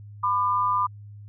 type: tone pair together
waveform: sine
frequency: 1001.2 / 1200 Hz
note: B5 / D6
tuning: +23 / +37 cents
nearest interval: minor third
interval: 314 cents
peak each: -23 / -23 dBFS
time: 0.23-0.87 s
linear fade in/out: 10 ms
effects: added 103 Hz sine -40 dBFS peak until 1.28 s